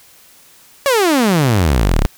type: exponential sweep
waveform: sawtooth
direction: down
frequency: 578 to 30.23 Hz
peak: -7 dBFS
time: 0.86-2.06 s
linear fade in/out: 0 ms
effects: white hiss -46 dBFS RMS until 2.17 s